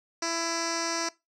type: tone with low-pass filter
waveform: 10% pulse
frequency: 332.9 Hz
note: E4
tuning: 17 cents sharp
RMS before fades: -30 dBFS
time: 0.22-1.09 s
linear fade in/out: 5 ms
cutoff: 6100 Hz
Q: 7.2
effects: noise-tail reverb RT60 0.2 s tail -20 dB re dry